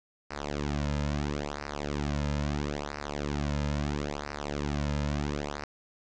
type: tone with flanger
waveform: sawtooth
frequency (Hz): 72.8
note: D2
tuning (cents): -15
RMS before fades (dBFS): -32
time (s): 0.3-5.65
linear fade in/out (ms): 10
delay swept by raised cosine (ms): 0.29 to 2.69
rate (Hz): 0.75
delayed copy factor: -0.95
effects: resampled to 16000 Hz + 9-bit